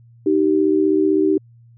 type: tone pair together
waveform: sine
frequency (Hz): 310.4 / 386.2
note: D#4 / G4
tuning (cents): -4 / -26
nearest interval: major third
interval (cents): 378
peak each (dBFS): -16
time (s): 0.26-1.38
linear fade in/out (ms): 5
effects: added 117 Hz sine -45 dBFS peak until 1.77 s